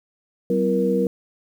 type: tone cluster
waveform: sine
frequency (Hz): 190.6 / 255.7 / 338.8 / 472.3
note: G3 / C4 / E4 / A#4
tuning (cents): -48 / -40 / +48 / +23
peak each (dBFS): -22 / -26 / -27 / -20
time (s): 0.5-1.07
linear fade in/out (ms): 2
effects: 8-bit